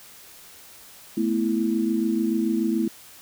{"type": "chord", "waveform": "sine", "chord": "A suspended second", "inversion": "none", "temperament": "equal", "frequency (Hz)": [220, 246.9, 329.6], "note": ["A3", "B3", "E4"], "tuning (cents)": [0, 0, 0], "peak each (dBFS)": [-24, -27, -24], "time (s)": [1.17, 2.88], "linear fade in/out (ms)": 5, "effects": ["white hiss -47 dBFS RMS until 3.21 s"]}